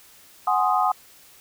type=chord; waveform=sine; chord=Ab dominant seventh; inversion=third; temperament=equal; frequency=740 / 830.6 / 1046.5 / 1244.5 Hz; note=Gb5 / Ab5 / C6 / Eb6; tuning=0 / 0 / 0 / 0 cents; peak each=-22 / -24 / -26 / -23 dBFS; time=0.47-0.92 s; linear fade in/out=5 ms; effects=white hiss -51 dBFS RMS until 1.4 s